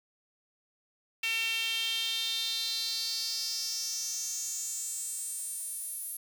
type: tone with high-pass filter sweep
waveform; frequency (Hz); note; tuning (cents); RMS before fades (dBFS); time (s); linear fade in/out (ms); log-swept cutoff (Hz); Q
sawtooth; 452.4; A4; +48; -34; 1.23-6.17; 5; 2600 to 11000; 5.5
effects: none